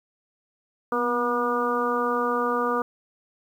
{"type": "harmonic tone with a mistuned harmonic", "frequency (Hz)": 241.1, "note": "B3", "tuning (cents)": -41, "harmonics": [1, 2, 3, 4, 5, 6], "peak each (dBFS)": [-30, -26, -34, -30, -26, -34], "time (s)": [0.92, 2.82], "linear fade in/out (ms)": 2, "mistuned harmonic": 1, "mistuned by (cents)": 40, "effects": ["9-bit"]}